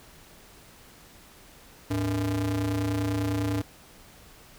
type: ring-modulated tone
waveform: square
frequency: 92 Hz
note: F#2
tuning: 9 cents flat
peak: -23 dBFS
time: 1.9-3.62 s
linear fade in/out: 10 ms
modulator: 199 Hz
effects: pink hiss -52 dBFS RMS until 4.58 s